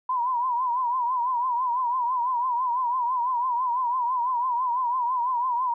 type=tone with vibrato; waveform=sine; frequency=987.8 Hz; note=B5; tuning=in tune; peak=-22 dBFS; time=0.09-5.74 s; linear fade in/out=5 ms; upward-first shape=triangle; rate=6 Hz; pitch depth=110 cents each way; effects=none